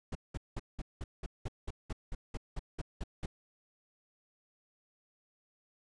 brown noise bursts, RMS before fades -37 dBFS, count 15, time 0.12-3.26 s, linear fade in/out 5 ms, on 32 ms, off 190 ms, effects resampled to 22050 Hz

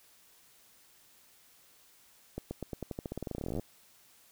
accelerating click train, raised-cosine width 2 ms, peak -23 dBFS, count 27, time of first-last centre 2.38-3.596 s, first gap 130 ms, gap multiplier 0.9, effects white hiss -62 dBFS RMS until 4.31 s

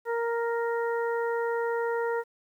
harmonic tone, 466.2 Hz, A#4, in tune, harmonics 1 / 2 / 3 / 4, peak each -27 / -33 / -37 / -39 dBFS, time 0.05-2.24 s, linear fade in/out 50 ms, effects 10-bit

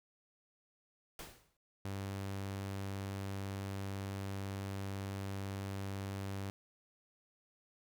pink noise with exponential decay, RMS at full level -44 dBFS, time 1.19-1.57 s, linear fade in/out 2 ms, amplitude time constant 82 ms
sawtooth tone, 98 Hz, G2, in tune, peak -35 dBFS, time 1.85-6.5 s, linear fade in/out 0 ms
effects none

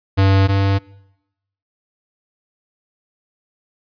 square tone pair in turn, 97.1 / 98.11 Hz, G2 / G2, -16 / +2 cents, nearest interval unison, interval 18 cents, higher second, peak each -11 / -14 dBFS, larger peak first, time 0.17-0.48 / 0.48-0.79 s, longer neither, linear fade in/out 20 ms, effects noise-tail reverb RT60 0.9 s tail -24 dB re dry + resampled to 11025 Hz

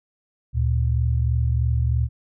sine tone pair together, 73.42 / 116.54 Hz, D2 / A#2, 0 / 0 cents, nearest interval minor sixth, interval 800 cents, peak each -20 / -21 dBFS, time 0.53-2.09 s, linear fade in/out 50 ms, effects none

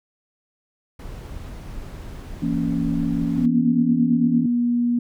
brown noise, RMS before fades -34 dBFS, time 0.99-3.46 s, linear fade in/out 5 ms
sine chord, A# diminished, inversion second, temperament just, 167.82 / 233.1 / 279.7 Hz, E3 / A#3 / C#4, +31 / 0 / +16 cents, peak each -24 dBFS, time 2.42-4.46 s, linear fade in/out 5 ms
sine tone with pitch glide, 242.1 to 239.9 Hz, B3 to A#3, -34 to +50 cents, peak -17 dBFS, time 3.38-4.99 s, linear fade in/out 5 ms, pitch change -16 cents, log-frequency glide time 4.2-4.61 s
effects none

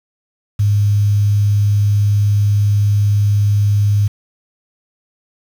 sine tone with quantisation, 102.7 Hz, G#2, 19 cents flat, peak -10 dBFS, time 0.59-4.08 s, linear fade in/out 10 ms, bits 6, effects none

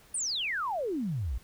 sine exponential sweep, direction down, 9620 to 51.91 Hz, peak -29 dBFS, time 0.14-1.38 s, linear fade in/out 5 ms, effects pink hiss -58 dBFS RMS until 1.43 s

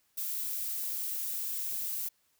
violet noise, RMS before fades -35 dBFS, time 0.17-2.09 s, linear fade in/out 10 ms, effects white hiss -72 dBFS RMS until 2.39 s

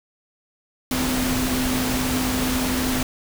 sine tone in noise, 255 Hz, C4, 44 cents flat, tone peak -23 dBFS, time 0.91-3.03 s, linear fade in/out 2 ms, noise pink, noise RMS -25 dBFS, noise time 0.91-3.03 s, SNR -1 dB, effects none

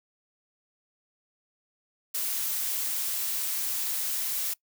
blue noise, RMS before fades -30 dBFS, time 2.14-4.54 s, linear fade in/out 10 ms, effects noise-tail reverb RT60 0.1 s tail -22 dB re dry

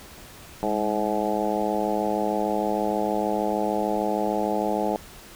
harmonic tone with a mistuned harmonic, 106.5 Hz, G#2, 44 cents sharp, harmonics 2 / 3 / 4 / 5 / 6 / 7 / 8, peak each -30 / -30 / -30 / -30 / -30 / -30 / -30 dBFS, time 0.63-4.96 s, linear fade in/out 0 ms, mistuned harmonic 2, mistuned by -56 cents, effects pink hiss -45 dBFS RMS until 5.35 s

